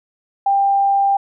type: tone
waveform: sine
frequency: 793 Hz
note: G5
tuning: 20 cents sharp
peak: -12 dBFS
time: 0.46-1.17 s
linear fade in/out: 5 ms
effects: none